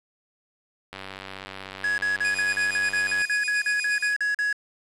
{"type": "click train", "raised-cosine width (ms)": 0.3, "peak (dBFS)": -20, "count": 221, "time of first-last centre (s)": [0.93, 3.217], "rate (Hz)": 96.2}
{"type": "tone bursts", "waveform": "triangle", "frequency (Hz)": 1676, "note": "G#6", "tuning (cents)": 15, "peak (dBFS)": -20, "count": 15, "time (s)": [1.84, 4.528], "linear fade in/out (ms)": 2, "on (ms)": 140, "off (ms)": 42}
{"type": "tone with tremolo", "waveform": "sawtooth", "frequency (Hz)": 2470, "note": "D#7", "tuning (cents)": -13, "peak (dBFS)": -23, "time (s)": [2.24, 4.14], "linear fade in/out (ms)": 10, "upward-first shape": "sine", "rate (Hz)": 8.4, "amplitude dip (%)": 75}
{"effects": ["resampled to 24000 Hz", "7-bit"]}